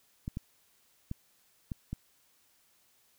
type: clicks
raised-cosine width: 5 ms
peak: -23 dBFS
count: 5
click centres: 0.279 / 0.371 / 1.114 / 1.718 / 1.93 s
effects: white hiss -68 dBFS RMS until 3.18 s